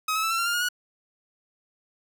sawtooth tone with pitch steps, 1268 / 1293.9 / 1320.3 / 1347.3 / 1374.8 / 1402.9 / 1431.5 / 1460.8 Hz, D#6 / E6 / E6 / E6 / F6 / F6 / F6 / F#6, +32 / -33 / +2 / +37 / -28 / +7 / +42 / -23 cents, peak -20 dBFS, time 0.08-0.688 s, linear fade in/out 5 ms, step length 76 ms, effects none

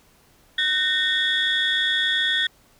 sine tone cluster, 1511 / 1838 / 3367 / 3635 Hz, F#6 / A#6 / G#7 / A#7, +36 / -25 / +23 / -44 cents, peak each -28 / -22 / -22 / -26 dBFS, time 0.58-2.47 s, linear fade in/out 5 ms, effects tanh soft clip ceiling -12 dBFS + pink hiss -57 dBFS RMS until 2.79 s

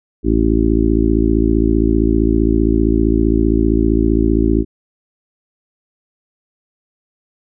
harmonic tone, 55.3 Hz, A1, 9 cents sharp, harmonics 1 / 2 / 3 / 4 / 5 / 6 / 7, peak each -16 / -22 / -27 / -20 / -17 / -17 / -21 dBFS, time 0.23-4.65 s, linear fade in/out 50 ms, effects none

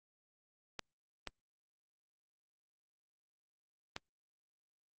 clicks, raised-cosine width 0.2 ms, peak -22 dBFS, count 3, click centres 0.793 / 1.273 / 3.964 s, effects Opus 48 kbps

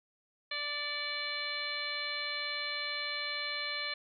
harmonic tone with a mistuned harmonic, 587.3 Hz, D5, in tune, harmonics 1 / 2 / 3 / 4 / 5 / 6 / 7, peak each -47 / -45 / -41 / -39 / -45 / -43 / -39 dBFS, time 0.51-3.94 s, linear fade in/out 5 ms, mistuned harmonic 4, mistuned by -33 cents, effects none

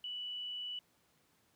sine tone, 2960 Hz, F#7, in tune, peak -39 dBFS, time 0.04-0.79 s, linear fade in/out 2 ms, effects pink hiss -72 dBFS RMS until 1.55 s + high-pass 100 Hz 12 dB/octave

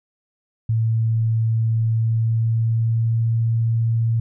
sine tone with pitch glide, 112.7 to 114.34 Hz, A2 to A#2, +42 to -33 cents, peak -16 dBFS, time 0.69-4.2 s, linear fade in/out 5 ms, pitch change +25 cents, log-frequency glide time 1.82-3.26 s, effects none

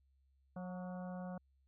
harmonic tone with a mistuned harmonic, 181.6 Hz, F#3, 32 cents flat, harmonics 1 / 3 / 4 / 5 / 6 / 7 / 8, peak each -43 / -50 / -52 / -61 / -59 / -64 / -61 dBFS, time 0.56-1.38 s, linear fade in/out 5 ms, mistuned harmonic 6, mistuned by +53 cents, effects added 67 Hz sine -70 dBFS peak until 1.67 s

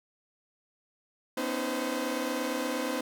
sawtooth tone cluster, 246.7 / 275.4 / 315.2 / 514 Hz, B3 / C#4 / D#4 / C5, -2 / -11 / +23 / -31 cents, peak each -32 / -32 / -32 / -30 dBFS, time 1.37-3.01 s, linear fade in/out 5 ms, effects none

